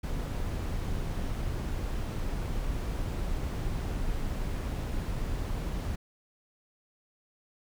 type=noise; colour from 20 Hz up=brown; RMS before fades=-32 dBFS; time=0.03-5.96 s; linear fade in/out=10 ms; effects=none

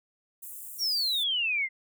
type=high-pass noise; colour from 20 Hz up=white; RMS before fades=-42 dBFS; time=0.42-1.24 s; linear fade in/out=10 ms; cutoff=7700 Hz; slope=48 dB/octave
type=exponential sweep; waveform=sine; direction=down; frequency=5790 to 2044 Hz; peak=-25 dBFS; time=0.78-1.69 s; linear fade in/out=50 ms
effects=none

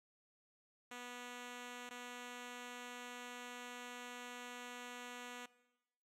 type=tone with dropouts; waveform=5% pulse; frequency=245 Hz; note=B3; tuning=14 cents flat; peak=-36 dBFS; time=0.91-5.46 s; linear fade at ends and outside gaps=5 ms; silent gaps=1.894-1.907 s; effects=noise-tail reverb RT60 1.0 s tail -19 dB re dry + low-pass 10000 Hz 12 dB/octave

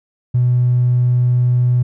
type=tone with tanh clipping; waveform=triangle; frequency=123.47 Hz; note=B2; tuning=in tune; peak=-10 dBFS; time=0.34-1.83 s; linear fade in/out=10 ms; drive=1 dB; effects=none

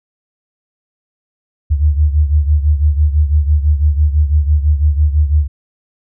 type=beating tone pair; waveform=sine; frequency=73.42 / 79.42 Hz; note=D2 / D#2; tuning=0 / +36 cents; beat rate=6 Hz; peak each=-10 / -15 dBFS; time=1.7-5.48 s; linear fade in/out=20 ms; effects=none

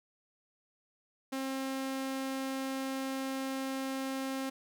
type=tone; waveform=sawtooth; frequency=266.9 Hz; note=C4; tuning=35 cents sharp; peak=-30 dBFS; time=1.32-4.5 s; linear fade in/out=10 ms; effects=none

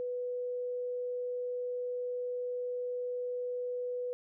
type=tone; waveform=sine; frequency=493.9 Hz; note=B4; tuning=in tune; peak=-33 dBFS; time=0-4.13 s; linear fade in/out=0 ms; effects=none

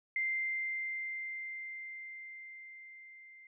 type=tone with level ramp; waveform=sine; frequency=2090 Hz; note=C7; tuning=2 cents flat; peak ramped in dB=-30 to -53 dBFS; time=0.16-3.47 s; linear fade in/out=2 ms; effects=none

